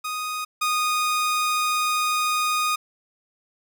sawtooth tone pair in turn, 1244.5 / 1235.9 Hz, D#6 / D#6, 0 / -12 cents, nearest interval unison, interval 12 cents, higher first, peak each -23 / -17 dBFS, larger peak second, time 0.04-0.45 / 0.61-2.76 s, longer second, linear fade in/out 10 ms, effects none

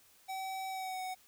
square tone with pitch glide, 764 to 745.3 Hz, G5 to F#5, -45 to +12 cents, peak -38 dBFS, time 0.28-1.15 s, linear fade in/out 20 ms, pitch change -43 cents, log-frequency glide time 0.69-1 s, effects white hiss -64 dBFS RMS until 1.27 s

